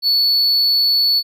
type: tone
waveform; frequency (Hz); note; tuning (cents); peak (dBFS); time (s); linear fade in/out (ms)
triangle; 4435; C#8; 0; -11; 0.02-1.23; 50
effects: none